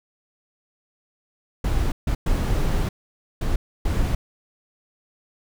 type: noise bursts at uneven times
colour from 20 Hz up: brown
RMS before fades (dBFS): -21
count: 5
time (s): 1.64-1.92 / 2.07-2.15 / 2.26-2.89 / 3.41-3.56 / 3.85-4.15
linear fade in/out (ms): 5
effects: none